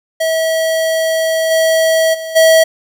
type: tone with level steps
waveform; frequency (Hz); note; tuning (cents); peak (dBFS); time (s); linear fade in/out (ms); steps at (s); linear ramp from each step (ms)
square; 646; E5; -35; -13 / -10 / -22 / -6; 0.2-2.64; 10; 1.5 / 2.13 / 2.35; 20
effects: 7-bit